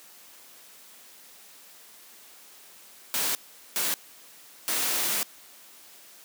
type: noise bursts at uneven times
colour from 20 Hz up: white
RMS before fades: -27 dBFS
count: 3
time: 3.14-3.35 / 3.76-3.94 / 4.68-5.23 s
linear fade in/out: 0 ms
effects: white hiss -51 dBFS RMS until 6.24 s + high-pass 200 Hz 12 dB/octave